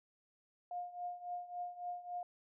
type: tone with tremolo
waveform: sine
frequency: 710 Hz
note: F5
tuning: 28 cents sharp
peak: -37 dBFS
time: 0.71-2.23 s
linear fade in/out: 2 ms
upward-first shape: triangle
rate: 3.6 Hz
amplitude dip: 85%
effects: none